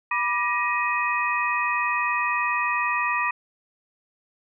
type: tone cluster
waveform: sine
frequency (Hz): 980 / 1183 / 1889 / 2504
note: B5 / D6 / A#6 / D#7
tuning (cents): -14 / +12 / +22 / +10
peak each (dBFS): -27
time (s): 0.11-3.31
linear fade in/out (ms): 5
effects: none